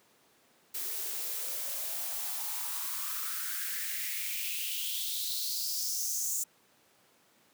blue noise with high-pass filter sweep, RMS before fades -35 dBFS, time 0.74-6.44 s, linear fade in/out 10 ms, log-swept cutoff 330 to 7300 Hz, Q 4.8, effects pink hiss -65 dBFS RMS until 7.53 s + high-pass 200 Hz 12 dB/octave

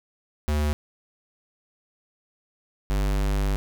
square tone pair in turn, 74.7 / 49.51 Hz, D2 / G1, +30 / +18 cents, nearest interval perfect fifth, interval 712 cents, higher first, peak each -22 dBFS, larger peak neither, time 0.48-0.73 / 2.9-3.56 s, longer second, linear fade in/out 0 ms, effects none

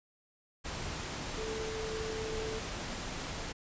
sine tone in noise, 440 Hz, A4, in tune, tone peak -37 dBFS, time 1.37-2.6 s, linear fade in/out 20 ms, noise pink, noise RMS -39 dBFS, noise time 0.64-3.53 s, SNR -1 dB, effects resampled to 16000 Hz

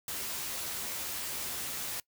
white noise with comb filter, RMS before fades -37 dBFS, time 0.08-2 s, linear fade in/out 2 ms, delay 13 ms, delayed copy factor +0.5, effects noise-tail reverb RT60 0.1 s tail -22 dB re dry

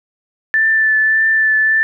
sine tone with vibrato, 1761 Hz, A6, 1 cent sharp, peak -10 dBFS, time 0.54-1.83 s, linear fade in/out 0 ms, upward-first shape triangle, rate 1.7 Hz, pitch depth 19 cents each way, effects none

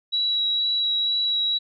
sine tone with vibrato, 3894 Hz, B7, 25 cents flat, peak -20 dBFS, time 0.12-1.59 s, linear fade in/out 20 ms, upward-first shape sine, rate 2.1 Hz, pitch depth 10 cents each way, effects none

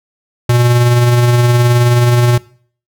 square tone with tremolo, 121 Hz, B2, 35 cents flat, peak -7 dBFS, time 0.49-2.38 s, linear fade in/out 5 ms, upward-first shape sine, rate 19 Hz, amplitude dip 30%, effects noise-tail reverb RT60 0.5 s tail -21 dB re dry

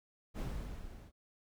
brown noise with level ramp, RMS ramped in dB -36 to -53 dBFS, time 0.34-1.12 s, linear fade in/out 50 ms, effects none

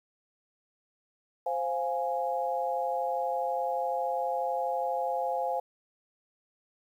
sine chord, F minor, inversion second, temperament equal, 523.3 / 698.5 / 830.6 Hz, C5 / F5 / Ab5, 0 / 0 / 0 cents, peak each -32 dBFS, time 1.46-5.6 s, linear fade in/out 5 ms, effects 10-bit

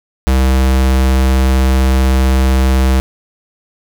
square tone, 65.41 Hz, C2, in tune, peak -9 dBFS, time 0.27-3 s, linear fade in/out 0 ms, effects none

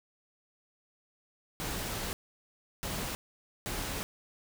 pink noise bursts at uneven times, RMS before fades -36 dBFS, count 3, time 1.6-2.13 / 2.83-3.15 / 3.66-4.03 s, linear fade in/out 0 ms, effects none

